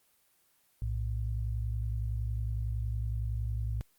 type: tone pair together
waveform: sine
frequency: 59.66 / 110.5 Hz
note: A#1 / A2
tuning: +41 / +8 cents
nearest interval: major seventh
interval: 1067 cents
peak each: -32 / -34 dBFS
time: 0.82-3.81 s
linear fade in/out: 0 ms
effects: white hiss -69 dBFS RMS until 3.98 s + Opus 24 kbps